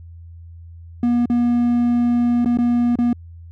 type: tone with dropouts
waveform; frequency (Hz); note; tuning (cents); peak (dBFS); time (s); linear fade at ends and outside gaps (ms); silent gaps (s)
triangle; 240; B3; -49; -12; 1.03-3.13; 2; 1.257-1.299 / 2.447-2.458 / 2.573-2.586 / 2.956-2.987
effects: added 84 Hz sine -36 dBFS peak until 3.51 s